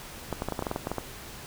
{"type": "clicks", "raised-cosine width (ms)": 1, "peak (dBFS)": -15, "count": 12, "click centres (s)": [0.327, 0.421, 0.486, 0.523, 0.592, 0.624, 0.668, 0.714, 0.761, 0.871, 0.916, 0.983], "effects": ["pink hiss -43 dBFS RMS until 1.46 s"]}